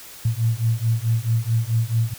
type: beating tone pair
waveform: sine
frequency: 112 / 116.6 Hz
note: A2 / A#2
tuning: +31 / +1 cents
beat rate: 4.6 Hz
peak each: -21 dBFS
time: 0.25-2.14 s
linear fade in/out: 5 ms
effects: white hiss -41 dBFS RMS until 2.18 s

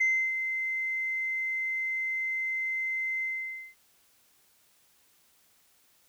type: tone with ADSR envelope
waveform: sine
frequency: 2071 Hz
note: C7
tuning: 18 cents flat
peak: -20 dBFS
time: 0-3.75 s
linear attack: 11 ms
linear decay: 310 ms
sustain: -8 dB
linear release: 530 ms
effects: tanh soft clip ceiling -19 dBFS + white hiss -65 dBFS RMS until 6.08 s

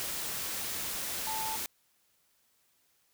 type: tone in noise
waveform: sine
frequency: 880 Hz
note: A5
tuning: in tune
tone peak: -35 dBFS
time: 1.27-1.56 s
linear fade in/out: 0 ms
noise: white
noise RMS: -36 dBFS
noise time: 0-1.66 s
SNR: -2 dB
effects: white hiss -71 dBFS RMS until 3.13 s

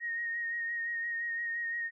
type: tone with vibrato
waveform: sine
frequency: 1864.7 Hz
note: A#6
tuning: in tune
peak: -32 dBFS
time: 0-1.91 s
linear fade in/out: 50 ms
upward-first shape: sine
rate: 5.8 Hz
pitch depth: 23 cents each way
effects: none

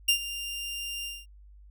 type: tone with ADSR envelope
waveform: sawtooth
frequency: 2794 Hz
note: F7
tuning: in tune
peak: -15 dBFS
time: 0.08-1.26 s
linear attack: 10 ms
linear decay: 89 ms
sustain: -15 dB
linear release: 210 ms
effects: added 50 Hz sine -49 dBFS peak until 1.7 s

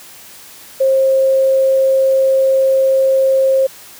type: tone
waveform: sine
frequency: 533 Hz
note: C5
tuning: 32 cents sharp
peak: -9 dBFS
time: 0.8-3.67 s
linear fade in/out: 10 ms
effects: white hiss -38 dBFS RMS until 3.99 s + high-pass 60 Hz 12 dB/octave

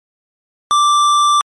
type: tone with tanh clipping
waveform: sine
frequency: 1174.7 Hz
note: D6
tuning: in tune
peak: -11 dBFS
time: 0.71-1.41 s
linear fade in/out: 0 ms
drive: 16 dB
effects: MP3 48 kbps

